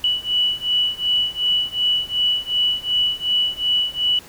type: beating tone pair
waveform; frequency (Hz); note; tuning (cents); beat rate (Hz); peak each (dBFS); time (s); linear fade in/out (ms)
sine; 2951 / 2953.7; F#7 / F#7; -5 / -4; 2.7; -21 / -20; 0.04-4.19; 2
effects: pink hiss -43 dBFS RMS until 4.28 s